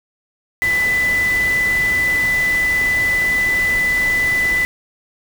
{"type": "tone in noise", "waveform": "sine", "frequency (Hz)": 1996, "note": "B6", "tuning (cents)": 18, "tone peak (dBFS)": -14, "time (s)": [0.62, 4.65], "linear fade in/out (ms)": 0, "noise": "pink", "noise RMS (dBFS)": -28, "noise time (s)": [0.62, 4.65], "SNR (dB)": 11, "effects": []}